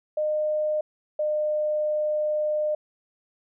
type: tone pair in turn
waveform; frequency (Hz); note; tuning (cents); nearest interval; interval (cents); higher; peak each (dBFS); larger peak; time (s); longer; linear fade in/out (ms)
sine; 610 / 606.1; D#5 / D#5; -34 / -46; unison; 12; first; -22; neither; 0.17-0.81 / 1.19-2.75; second; 5
effects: none